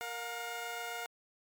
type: tone pair together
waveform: 15% pulse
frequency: 466.2 / 713 Hz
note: A#4 / F5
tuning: 0 / +36 cents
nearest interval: perfect fifth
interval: 736 cents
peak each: -37 / -33 dBFS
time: 0.01-1.06 s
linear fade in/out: 0 ms
effects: MP3 96 kbps